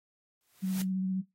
white noise with exponential growth, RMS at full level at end -38 dBFS, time 0.41-0.82 s, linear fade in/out 0 ms, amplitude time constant 87 ms
sine tone with vibrato, 188.2 Hz, F#3, 30 cents sharp, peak -28 dBFS, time 0.62-1.22 s, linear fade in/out 20 ms, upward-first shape sine, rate 15 Hz, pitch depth 18 cents each way
effects noise-tail reverb RT60 0.2 s tail -19 dB re dry + AAC 48 kbps

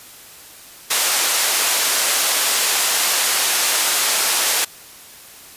white band-pass noise, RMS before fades -18 dBFS, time 0.9-4.65 s, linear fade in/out 10 ms, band 500 to 11000 Hz, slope 12 dB/octave, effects white hiss -41 dBFS RMS until 5.56 s + resampled to 32000 Hz

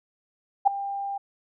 sine tone with ADSR envelope, 796 Hz, G5, 26 cents sharp, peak -11 dBFS, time 0.65-1.18 s, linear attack 23 ms, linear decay 5 ms, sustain -17 dB, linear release 8 ms, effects none

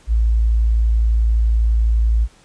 sine tone, 55.9 Hz, A1, 28 cents sharp, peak -12 dBFS, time 0.07-2.28 s, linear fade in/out 50 ms, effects pink hiss -51 dBFS RMS until 2.44 s + resampled to 22050 Hz

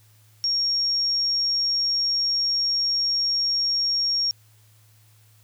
sine tone, 5560 Hz, F8, 9 cents flat, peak -20 dBFS, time 0.44-4.31 s, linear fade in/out 0 ms, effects added 108 Hz sine -54 dBFS peak until 5.43 s + white hiss -60 dBFS RMS until 5.43 s

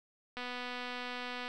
click train, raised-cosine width 0.3 ms, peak -25 dBFS, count 275, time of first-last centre 0.37-1.479 s, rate 247 Hz, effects none

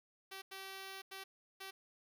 5% pulse tone bursts at uneven times, 385.7 Hz, G4, 28 cents flat, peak -35 dBFS, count 4, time 0.31-0.42 / 0.51-1.02 / 1.11-1.24 / 1.6-1.71 s, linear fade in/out 10 ms, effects none

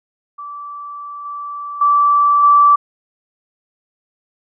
sine tone with level steps, 1161 Hz, D6, 20 cents flat, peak -27 / -24 / -9 / -6 dBFS, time 0.38-2.76 s, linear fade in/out 10 ms, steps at 1.25 / 1.81 / 2.43 s, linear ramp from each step 5 ms, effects none

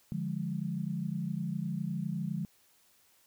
sine chord, D diminished, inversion none, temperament equal with one note detuned, 146.83 / 174.61 / 206.5 Hz, D3 / F3 / Ab3, 0 / 0 / -10 cents, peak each -37 / -35 / -37 dBFS, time 0.12-2.45 s, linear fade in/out 0 ms, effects white hiss -66 dBFS RMS until 3.26 s

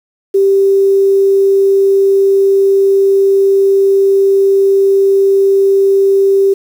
sine tone with quantisation, 392 Hz, G4, in tune, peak -6 dBFS, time 0.34-6.54 s, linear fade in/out 10 ms, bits 6, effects none

